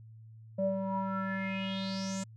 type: tone with low-pass filter sweep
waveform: square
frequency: 192.5 Hz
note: G3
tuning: 31 cents flat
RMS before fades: -34 dBFS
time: 0.58-2.24 s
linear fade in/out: 10 ms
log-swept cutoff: 520 to 7600 Hz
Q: 6.8
effects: added 111 Hz sine -49 dBFS peak until 2.36 s